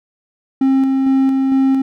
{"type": "tone with tremolo", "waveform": "triangle", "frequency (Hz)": 267.3, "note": "C4", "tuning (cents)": 37, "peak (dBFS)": -8, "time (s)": [0.61, 1.82], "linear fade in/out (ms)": 5, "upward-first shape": "square", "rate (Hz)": 2.2, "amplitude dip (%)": 25, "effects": []}